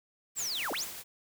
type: noise with tremolo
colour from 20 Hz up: white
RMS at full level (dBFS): -40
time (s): 0.35-1.04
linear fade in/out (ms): 50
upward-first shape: sine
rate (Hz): 4.6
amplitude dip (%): 35
type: linear two-way sweep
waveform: sine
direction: down then up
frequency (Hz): 7902 to 234.3 to 7902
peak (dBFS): -32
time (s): 0.36-0.85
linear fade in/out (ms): 20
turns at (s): 0.72
effects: none